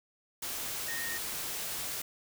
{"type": "tone in noise", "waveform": "sine", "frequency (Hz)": 1850, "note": "A#6", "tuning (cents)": -14, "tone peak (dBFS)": -37, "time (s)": [0.88, 1.18], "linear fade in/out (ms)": 5, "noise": "white", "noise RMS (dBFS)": -37, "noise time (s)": [0.42, 2.02], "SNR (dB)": -3, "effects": []}